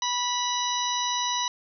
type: harmonic tone with a mistuned harmonic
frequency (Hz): 980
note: B5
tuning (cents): -14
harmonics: 1 / 2 / 3 / 4 / 5 / 6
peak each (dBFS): -28 / -37 / -34 / -30 / -39 / -32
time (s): 0.02-1.48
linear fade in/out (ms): 2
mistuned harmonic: 5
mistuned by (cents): +53
effects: none